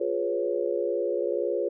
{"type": "chord", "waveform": "sine", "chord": "C# dominant seventh", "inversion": "first", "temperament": "equal with one note detuned", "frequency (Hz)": [353.3, 415.3, 493.9, 554.4], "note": ["E#4", "G#4", "B4", "C#5"], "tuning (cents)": [20, 0, 0, 0], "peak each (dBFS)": -30, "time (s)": [0, 1.69], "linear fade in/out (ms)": 10, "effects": []}